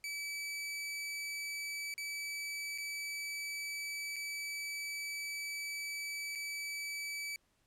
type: tone with dropouts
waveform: sawtooth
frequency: 2300 Hz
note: D7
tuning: 37 cents flat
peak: -35 dBFS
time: 0.04-7.36 s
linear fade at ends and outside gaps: 1 ms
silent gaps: 1.94-1.979 / 2.778-2.783 / 4.16-4.164 / 6.352-6.356 s
effects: pink hiss -75 dBFS RMS until 7.66 s + low-pass 12000 Hz 12 dB/octave